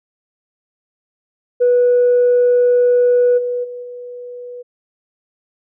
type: tone with level steps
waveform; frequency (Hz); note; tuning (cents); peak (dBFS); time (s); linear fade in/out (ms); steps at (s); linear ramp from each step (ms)
sine; 490; B4; -14; -8 / -17 / -26 / -28; 1.6-4.63; 20; 3.37 / 3.63 / 3.82; 20
effects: tanh soft clip ceiling -6 dBFS